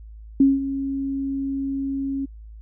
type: tone with ADSR envelope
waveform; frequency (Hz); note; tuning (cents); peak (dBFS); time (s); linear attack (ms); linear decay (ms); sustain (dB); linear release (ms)
sine; 273; C#4; -26; -10; 0.4-2.26; 4; 190; -13; 15
effects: added 54 Hz sine -38 dBFS peak until 2.61 s